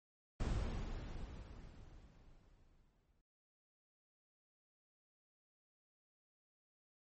brown noise with exponential decay, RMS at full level -36 dBFS, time 0.4-3.21 s, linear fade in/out 2 ms, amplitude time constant 610 ms, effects MP3 32 kbps

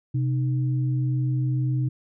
sine tone pair together, 129.08 / 307 Hz, C3 / D#4, -23 / -23 cents, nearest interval octave + minor third, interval 1500 cents, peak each -21 / -33 dBFS, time 0.14-1.89 s, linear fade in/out 10 ms, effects none

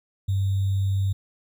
sine tone with sample-and-hold, 97.3 Hz, G2, 12 cents flat, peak -20 dBFS, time 0.28-1.13 s, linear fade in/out 10 ms, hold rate 3675 Hz, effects none

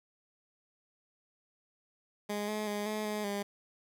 15% pulse tone with pitch steps, 206.8 / 212.9 / 206.7 / 213.8 / 211 / 202.1 Hz, G#3 / G#3 / G#3 / A3 / G#3 / G#3, -7 / +43 / -8 / -49 / +28 / -47 cents, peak -27 dBFS, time 2.29-3.43 s, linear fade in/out 10 ms, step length 190 ms, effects none

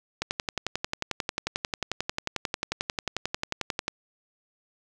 click train, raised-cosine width 0.2 ms, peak -10 dBFS, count 42, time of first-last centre 0.22-3.881 s, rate 11.2 Hz, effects none

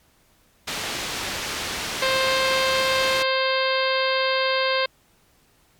white low-pass noise, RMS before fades -29 dBFS, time 0.67-3.23 s, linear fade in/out 10 ms, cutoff 4700 Hz, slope 12 dB/octave
harmonic tone, 527 Hz, C5, 12 cents sharp, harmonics 1 / 2 / 3 / 4 / 5 / 6 / 7 / 8 / 9, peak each -23 / -26 / -28 / -29 / -30 / -31 / -31 / -32 / -33 dBFS, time 2.02-4.86 s, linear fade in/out 5 ms
effects pink hiss -60 dBFS RMS until 5.79 s + MP3 96 kbps

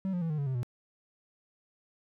triangle tone with pitch steps, 191.2 / 177.37 / 164.54 / 152.63 / 141.59 / 131.35 / 121.85 Hz, G3 / F3 / E3 / D#3 / C#3 / C3 / B2, -43 / +27 / -3 / -33 / +37 / +7 / -23 cents, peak -27 dBFS, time 0.05-0.631 s, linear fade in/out 0 ms, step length 83 ms, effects none

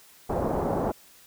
white low-pass noise, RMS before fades -27 dBFS, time 0.29-0.92 s, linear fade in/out 10 ms, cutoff 820 Hz, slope 24 dB/octave, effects white hiss -54 dBFS RMS until 1.26 s

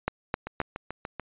two click trains, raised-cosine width 0.5 ms, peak -19 / -10 dBFS, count 6 / 3, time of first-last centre 0.47-1.197 / 0.08-0.602 s, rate 6.88 / 3.83 Hz, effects resampled to 8000 Hz

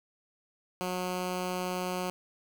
10% pulse tone, 181.9 Hz, F#3, 29 cents flat, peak -23 dBFS, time 0.81-2.1 s, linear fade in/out 0 ms, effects 9-bit

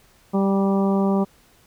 harmonic tone with a mistuned harmonic, 196 Hz, G3, in tune, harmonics 1 / 2 / 3 / 4 / 5 / 6, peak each -18 / -24 / -28 / -30 / -32 / -34 dBFS, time 0.33-1.25 s, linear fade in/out 20 ms, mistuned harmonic 5, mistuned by -17 cents, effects pink hiss -56 dBFS RMS until 1.66 s

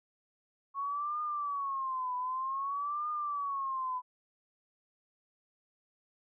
sine tone with vibrato, 1100 Hz, C#6, 14 cents flat, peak -32 dBFS, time 0.74-4.02 s, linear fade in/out 50 ms, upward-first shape triangle, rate 0.53 Hz, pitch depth 180 cents each way, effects none

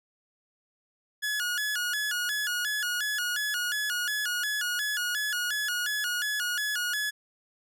sawtooth tone with vibrato, 1568 Hz, G6, in tune, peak -24 dBFS, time 1.22-7.11 s, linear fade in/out 20 ms, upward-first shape square, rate 2.8 Hz, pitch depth 140 cents each way, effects none

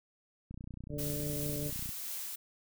click train, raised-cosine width 5 ms, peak -32 dBFS, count 43, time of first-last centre 0.51-1.892 s, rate 30.4 Hz
harmonic tone, 146.83 Hz, D3, in tune, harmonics 1 / 2 / 3 / 4, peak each -38 / -41 / -43 / -44 dBFS, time 0.89-1.72 s, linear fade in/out 50 ms
blue noise with tremolo, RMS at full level -39 dBFS, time 0.98-2.36 s, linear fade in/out 10 ms, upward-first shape triangle, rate 2.8 Hz, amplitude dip 25%
effects none

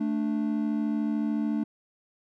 triangle tone pair together, 220 / 293.7 Hz, A3 / D4, 0 / 0 cents, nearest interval perfect fourth, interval 500 cents, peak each -25 / -27 dBFS, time 0-1.64 s, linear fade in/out 10 ms, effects none

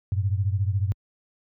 sine beating tone pair, 95 / 109 Hz, F#2 / A2, +46 / -16 cents, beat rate 14 Hz, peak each -22 / -26 dBFS, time 0.12-0.92 s, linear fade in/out 0 ms, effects high-pass 60 Hz 12 dB/octave

